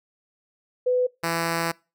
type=tone pair in turn; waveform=sine / 5% pulse; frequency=500 / 166.85 Hz; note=B4 / E3; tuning=+21 / +21 cents; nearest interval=octave + perfect fifth; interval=1900 cents; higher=first; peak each=-18 / -12 dBFS; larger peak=second; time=0.86-1.07 / 1.23-1.72 s; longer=second; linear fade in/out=10 ms; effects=noise-tail reverb RT60 0.3 s tail -25 dB re dry